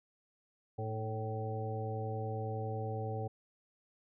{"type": "harmonic tone with a mistuned harmonic", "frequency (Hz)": 110, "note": "A2", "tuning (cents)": 0, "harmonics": [1, 2, 3, 4, 5, 7], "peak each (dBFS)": [-37, -49, -50, -42, -45, -43], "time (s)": [0.78, 3.28], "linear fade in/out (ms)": 10, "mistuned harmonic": 3, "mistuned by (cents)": -63, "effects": []}